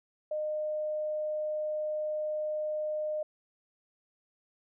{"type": "tone", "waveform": "sine", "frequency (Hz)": 611, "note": "D#5", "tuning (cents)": -32, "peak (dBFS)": -30, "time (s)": [0.31, 3.23], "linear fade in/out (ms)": 5, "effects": []}